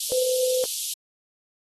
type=high-pass noise; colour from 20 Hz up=white; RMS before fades=-28 dBFS; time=0-0.94 s; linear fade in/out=5 ms; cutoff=3000 Hz; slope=48 dB/octave
type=tone; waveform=sine; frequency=509 Hz; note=C5; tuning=48 cents flat; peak=-21 dBFS; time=0.12-0.64 s; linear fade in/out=0 ms
effects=AAC 32 kbps